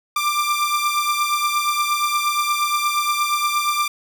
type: beating tone pair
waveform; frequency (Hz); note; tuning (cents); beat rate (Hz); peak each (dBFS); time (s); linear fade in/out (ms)
sawtooth; 1183 / 1191.5; D6 / D6; +12 / +25; 8.5; -16 / -20; 0.16-3.88; 5
effects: none